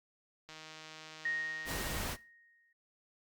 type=click train; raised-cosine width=0.2 ms; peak=-32 dBFS; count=255; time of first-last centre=0.49-2.108 s; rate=157 Hz
type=tone with exponential decay; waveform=sine; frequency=1864.7 Hz; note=A#6; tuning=in tune; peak=-31 dBFS; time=1.25-2.73 s; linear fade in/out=5 ms; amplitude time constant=320 ms
type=noise; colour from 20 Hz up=pink; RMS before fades=-38 dBFS; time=1.65-2.17 s; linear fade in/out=50 ms
effects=noise-tail reverb RT60 0.3 s tail -20 dB re dry + Opus 48 kbps